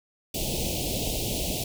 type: band-stop noise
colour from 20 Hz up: pink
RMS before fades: -29 dBFS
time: 0.34-1.64 s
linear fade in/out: 5 ms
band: 750 to 2600 Hz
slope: 48 dB/octave
effects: none